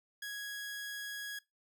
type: tone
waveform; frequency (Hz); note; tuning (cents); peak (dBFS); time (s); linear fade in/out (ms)
sawtooth; 1661.2; G#6; 0; -36; 0.22-1.39; 5
effects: noise-tail reverb RT60 0.2 s tail -21 dB re dry